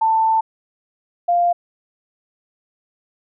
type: tone pair in turn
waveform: sine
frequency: 889 / 697.7 Hz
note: A5 / F5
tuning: +18 / -2 cents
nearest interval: major third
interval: 420 cents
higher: first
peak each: -13 dBFS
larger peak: neither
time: 0.01-0.41 / 1.28-1.53 s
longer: first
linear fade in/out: 10 ms
effects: none